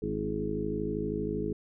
harmonic tone with a mistuned harmonic, 52.7 Hz, G#1, 26 cents sharp, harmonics 1 / 2 / 3 / 4 / 5 / 6 / 7 / 8, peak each -40 / -43 / -38 / -37 / -40 / -36 / -42 / -34 dBFS, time 0.02-1.53 s, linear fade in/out 5 ms, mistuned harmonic 6, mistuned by +34 cents, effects none

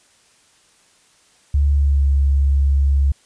sine tone with pitch glide, 71.3 to 69.39 Hz, C#2 to C#2, +49 to +2 cents, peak -12 dBFS, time 1.54-3.12 s, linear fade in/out 5 ms, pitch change -47 cents, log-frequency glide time 1.73-2.05 s, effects white hiss -55 dBFS RMS until 3.25 s + resampled to 22050 Hz

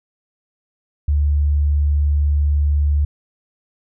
sine tone, 73 Hz, D2, 10 cents flat, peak -13 dBFS, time 1.08-3.05 s, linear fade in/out 5 ms, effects none

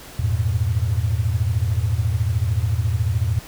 sine tone cluster, 84.2 / 103 / 116.8 Hz, E2 / G#2 / A#2, +37 / -14 / +4 cents, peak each -22 dBFS, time 0.19-3.39 s, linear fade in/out 5 ms, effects pink hiss -40 dBFS RMS until 3.47 s

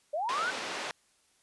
sine linear sweep, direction up, 554.4 to 1559 Hz, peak -29 dBFS, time 0.13-0.51 s, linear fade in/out 10 ms
pink band-pass noise, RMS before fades -37 dBFS, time 0.29-0.91 s, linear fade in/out 0 ms, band 500 to 4900 Hz, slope 12 dB/octave
effects white hiss -68 dBFS RMS until 1.42 s + resampled to 24000 Hz

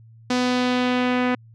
sawtooth tone with low-pass filter sweep, 249.6 Hz, B3, 19 cents sharp, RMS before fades -21 dBFS, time 0.3-1.35 s, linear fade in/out 5 ms, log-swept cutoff 5500 to 2200 Hz, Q 1.5, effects added 113 Hz sine -45 dBFS peak until 1.54 s

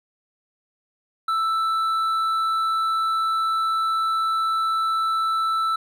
triangle tone with hard clipping, 1322 Hz, E6, 5 cents sharp, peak -21 dBFS, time 1.28-5.76 s, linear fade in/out 5 ms, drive 8 dB, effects none

